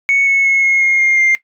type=tone with pitch steps; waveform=sine; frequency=2217 / 2198 / 2179 / 2160 / 2141 / 2123 / 2105 Hz; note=C#7 / C#7 / C#7 / C#7 / C7 / C7 / C7; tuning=0 / -15 / -30 / -45 / +39 / +25 / +10 cents; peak=-8 dBFS; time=0.09-1.35 s; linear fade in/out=0 ms; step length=180 ms; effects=noise-tail reverb RT60 0.1 s tail -17 dB re dry + tanh soft clip ceiling -6 dBFS